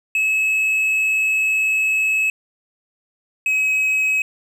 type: tone pair in turn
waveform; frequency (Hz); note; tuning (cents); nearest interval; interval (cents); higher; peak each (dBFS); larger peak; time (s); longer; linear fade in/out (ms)
triangle; 2582 / 2551; E7 / D#7; -37 / +43; unison; 20; first; -14; neither; 0.15-2.3 / 3.46-4.22; first; 2
effects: none